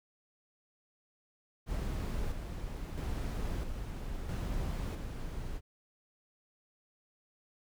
brown noise with tremolo, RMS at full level -35 dBFS, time 1.66-5.61 s, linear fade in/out 50 ms, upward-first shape square, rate 0.76 Hz, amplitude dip 40%, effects none

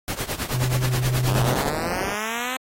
pink noise with tremolo, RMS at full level -25 dBFS, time 0.08-1.69 s, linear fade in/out 0 ms, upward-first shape triangle, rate 9.4 Hz, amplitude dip 90%
triangle tone, 126.2 Hz, B2, 38 cents sharp, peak -18 dBFS, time 0.52-1.55 s, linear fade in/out 20 ms
5% pulse linear sweep, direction up, 92.9 to 261.6 Hz, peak -15 dBFS, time 1.27-2.57 s, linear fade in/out 5 ms
white low-pass noise, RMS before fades -29 dBFS, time 1.31-2.16 s, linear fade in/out 50 ms, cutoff 830 Hz, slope 48 dB/octave
effects AAC 48 kbps

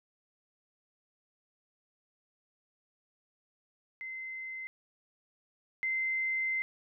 sine tone pair in turn, 2065 / 2074 Hz, C7 / C7, -23 / -16 cents, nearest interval unison, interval 7 cents, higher second, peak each -38 / -29 dBFS, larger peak second, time 4.01-4.67 / 5.83-6.62 s, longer second, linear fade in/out 0 ms, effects none

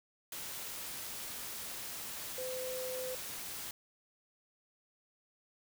sine tone in noise, 511 Hz, C5, 41 cents flat, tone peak -38 dBFS, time 2.38-3.15 s, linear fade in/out 2 ms, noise white, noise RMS -43 dBFS, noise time 0.32-3.71 s, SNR +2 dB, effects none

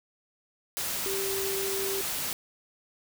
sine tone in noise, 390.1 Hz, G4, 8 cents flat, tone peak -31 dBFS, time 1.06-2.01 s, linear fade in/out 0 ms, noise white, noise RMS -32 dBFS, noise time 0.77-2.33 s, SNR -2 dB, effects none

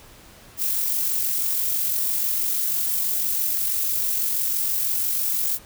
violet noise with amplitude modulation, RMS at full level -22 dBFS, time 0.57-5.59 s, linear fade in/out 50 ms, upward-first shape sine, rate 46.1 Hz, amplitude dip 30%, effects pink hiss -48 dBFS RMS until 5.65 s

